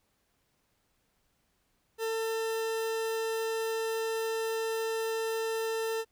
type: tone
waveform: 40% pulse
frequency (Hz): 448.2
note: A4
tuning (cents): +32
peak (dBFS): -29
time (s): 1.98-6.05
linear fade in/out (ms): 50
effects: pink hiss -74 dBFS RMS until 6.11 s